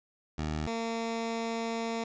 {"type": "tone pair in turn", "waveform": "15% pulse", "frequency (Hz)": [77.1, 228.5], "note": ["D#2", "A#3"], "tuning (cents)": [-15, -34], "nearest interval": "octave + perfect fifth", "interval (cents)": 1881, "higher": "second", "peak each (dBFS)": -25, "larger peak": "neither", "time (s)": [[0.38, 0.67], [0.67, 2.04]], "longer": "second", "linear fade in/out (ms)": 5, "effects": ["resampled to 16000 Hz", "10-bit"]}